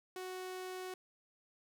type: tone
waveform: sawtooth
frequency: 370 Hz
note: F#4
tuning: in tune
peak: -38 dBFS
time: 0.16-0.94 s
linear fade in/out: 2 ms
effects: none